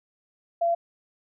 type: tone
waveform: sine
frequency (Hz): 681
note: F5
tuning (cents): -44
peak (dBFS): -20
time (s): 0.61-0.75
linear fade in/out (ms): 10
effects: none